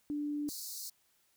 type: tone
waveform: sine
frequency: 293.7 Hz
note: D4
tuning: in tune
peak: -33 dBFS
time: 0.1-0.49 s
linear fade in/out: 0 ms
type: high-pass noise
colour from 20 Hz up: pink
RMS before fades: -43 dBFS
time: 0.48-0.9 s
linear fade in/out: 10 ms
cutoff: 4100 Hz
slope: 96 dB/octave
effects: white hiss -72 dBFS RMS until 1.36 s